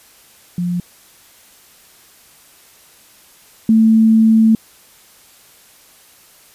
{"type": "tone pair in turn", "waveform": "sine", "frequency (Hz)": [176.3, 222.1], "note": ["F3", "A3"], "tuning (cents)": [17, 16], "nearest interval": "major third", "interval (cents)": 399, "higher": "second", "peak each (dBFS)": [-16, -7], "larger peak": "second", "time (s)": [[0.58, 0.8], [3.69, 4.55]], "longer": "second", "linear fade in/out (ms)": 2, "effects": ["white hiss -47 dBFS RMS until 6.54 s", "resampled to 32000 Hz"]}